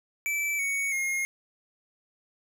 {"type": "tone with pitch steps", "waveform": "square", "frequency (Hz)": [2318, 2229, 2143], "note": ["D7", "C#7", "C7"], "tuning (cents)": [-23, 9, 41], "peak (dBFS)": -27, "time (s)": [0.26, 1.25], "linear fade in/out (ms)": 0, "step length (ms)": 330, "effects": []}